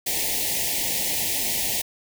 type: band-stop noise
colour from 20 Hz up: white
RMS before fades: -25 dBFS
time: 0.06-1.82 s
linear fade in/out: 10 ms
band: 920 to 1800 Hz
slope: 96 dB/octave
effects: none